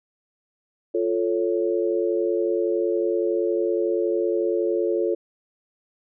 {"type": "chord", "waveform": "sine", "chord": "F augmented", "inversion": "none", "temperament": "equal", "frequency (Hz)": [349.2, 440, 554.4], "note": ["F4", "A4", "C#5"], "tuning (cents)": [0, 0, 0], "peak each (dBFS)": [-23, -24, -27], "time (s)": [0.94, 5.15], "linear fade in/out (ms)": 10, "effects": []}